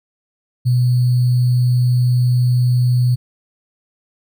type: tone with sample-and-hold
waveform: sine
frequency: 124 Hz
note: B2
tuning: 7 cents sharp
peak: -11 dBFS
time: 0.65-3.16 s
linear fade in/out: 20 ms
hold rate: 4410 Hz
effects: none